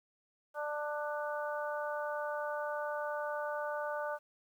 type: harmonic tone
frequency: 296.5 Hz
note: D4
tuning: 17 cents sharp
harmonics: 2 / 3 / 4 / 5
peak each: -37 / -41 / -43 / -42 dBFS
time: 0.54-4.19 s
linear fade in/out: 50 ms
effects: 11-bit